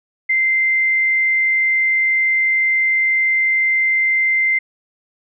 sine tone, 2083 Hz, C7, 8 cents flat, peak -13 dBFS, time 0.29-4.59 s, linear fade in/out 10 ms, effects none

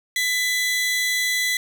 sawtooth tone pair together, 2000 / 3364 Hz, B6 / G#7, +21 / +22 cents, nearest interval major sixth, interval 901 cents, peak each -17 / -26 dBFS, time 0.16-1.57 s, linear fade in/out 2 ms, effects none

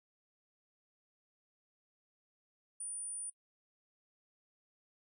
sine tone, 9400 Hz, D9, 1 cent sharp, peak -39 dBFS, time 2.8-3.3 s, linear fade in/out 5 ms, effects noise-tail reverb RT60 0.1 s tail -21 dB re dry + tanh soft clip ceiling -35 dBFS

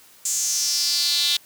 square tone with high-pass filter sweep, 158 Hz, D#3, 27 cents sharp, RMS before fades -22 dBFS, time 0.25-1.37 s, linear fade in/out 5 ms, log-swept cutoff 7200 to 3600 Hz, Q 4.9, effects white hiss -51 dBFS RMS until 1.45 s + high-pass 80 Hz 12 dB/octave

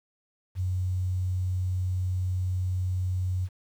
sine tone with quantisation, 92 Hz, F#2, 9 cents flat, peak -25 dBFS, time 0.55-3.49 s, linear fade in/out 50 ms, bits 9, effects none

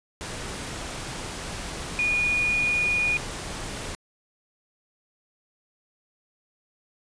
sine tone in noise, 2451 Hz, D#7, 27 cents flat, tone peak -21 dBFS, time 1.99-3.17 s, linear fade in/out 0 ms, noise pink, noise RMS -34 dBFS, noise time 0.21-3.95 s, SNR +10 dB, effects resampled to 22050 Hz

